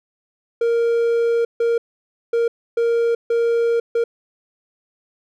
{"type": "tone bursts at uneven times", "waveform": "triangle", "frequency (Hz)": 466.2, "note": "A#4", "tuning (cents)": 0, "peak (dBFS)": -13, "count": 6, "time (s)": [[0.61, 1.45], [1.6, 1.78], [2.33, 2.48], [2.77, 3.15], [3.3, 3.8], [3.95, 4.04]], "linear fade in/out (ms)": 5, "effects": []}